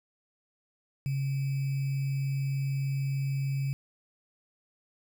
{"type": "tone with sample-and-hold", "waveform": "sine", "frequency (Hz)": 136.7, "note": "C#3", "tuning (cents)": -24, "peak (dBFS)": -27, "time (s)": [1.06, 3.73], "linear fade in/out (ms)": 0, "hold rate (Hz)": 2450, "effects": []}